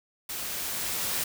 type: noise with level ramp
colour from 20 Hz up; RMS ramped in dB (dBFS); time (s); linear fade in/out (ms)
white; -35 to -29; 0.29-1.24; 5
effects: none